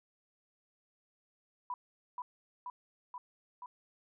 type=tone with echo; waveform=sine; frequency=987.8 Hz; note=B5; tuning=in tune; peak=-35 dBFS; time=1.7-1.74 s; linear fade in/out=2 ms; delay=480 ms; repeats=4; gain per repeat=-2 dB; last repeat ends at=3.66 s; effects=none